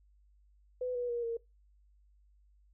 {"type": "tone with pitch steps", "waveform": "sine", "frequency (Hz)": [501, 487.9, 475.1, 462.6], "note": ["B4", "B4", "A#4", "A#4"], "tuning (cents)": [25, -21, 33, -13], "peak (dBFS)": -32, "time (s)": [0.81, 1.37], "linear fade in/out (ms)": 5, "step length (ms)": 140, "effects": ["noise-tail reverb RT60 0.2 s tail -21 dB re dry", "added 50 Hz sine -62 dBFS peak until 2.73 s"]}